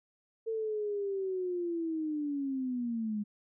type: linear sweep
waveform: sine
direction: down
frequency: 451.9 to 204.8 Hz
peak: -31 dBFS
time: 0.46-3.24 s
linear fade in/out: 20 ms
effects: none